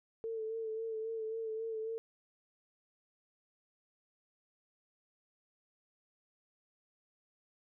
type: tone with vibrato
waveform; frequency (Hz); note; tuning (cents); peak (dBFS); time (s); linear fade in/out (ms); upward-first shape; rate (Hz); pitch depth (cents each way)
sine; 445.4; A4; +21; -36; 0.24-1.98; 0; sine; 3.7; 32
effects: none